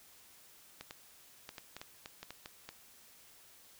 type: clicks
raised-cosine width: 0.2 ms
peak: -27 dBFS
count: 11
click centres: 0.81 / 0.909 / 1.491 / 1.582 / 1.766 / 1.815 / 2.059 / 2.23 / 2.306 / 2.459 / 2.69 s
effects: white hiss -60 dBFS RMS until 3.79 s